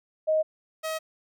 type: tone pair in turn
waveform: sine / sawtooth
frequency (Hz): 626 / 635.5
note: D#5 / D#5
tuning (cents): +10 / +36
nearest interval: unison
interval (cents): 26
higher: second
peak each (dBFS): -20 / -25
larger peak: first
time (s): 0.27-0.43 / 0.83-0.99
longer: neither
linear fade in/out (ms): 20
effects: none